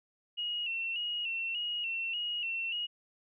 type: tone with vibrato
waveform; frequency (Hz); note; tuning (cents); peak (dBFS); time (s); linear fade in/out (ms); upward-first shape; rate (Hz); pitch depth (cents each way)
sine; 2794; F7; 0; -32; 0.37-2.87; 20; square; 1.7; 56
effects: none